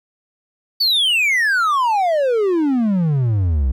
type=exponential sweep; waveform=triangle; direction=down; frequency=4610 to 60.7 Hz; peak=-12 dBFS; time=0.8-3.72 s; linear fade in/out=10 ms; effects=none